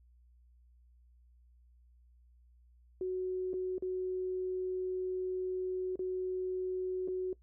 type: tone with dropouts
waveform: sine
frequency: 370 Hz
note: F#4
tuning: in tune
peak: -32 dBFS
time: 3.01-7.33 s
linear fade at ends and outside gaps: 2 ms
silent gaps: 3.533-3.539 / 3.782-3.823 / 5.957-5.992 / 7.077-7.083 s
effects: noise-tail reverb RT60 0.1 s tail -20 dB re dry + added 60 Hz sine -60 dBFS peak until 7.42 s